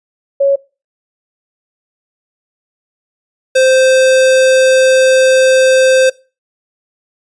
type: tone pair in turn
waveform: sine / square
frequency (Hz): 554.4 / 521.5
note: C#5 / C5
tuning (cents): 0 / -6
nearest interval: minor second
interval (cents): 106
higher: first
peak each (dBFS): -7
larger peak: neither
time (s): 0.4-0.56 / 3.55-6.1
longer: second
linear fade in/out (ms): 10
effects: noise-tail reverb RT60 0.3 s tail -21 dB re dry + resampled to 22050 Hz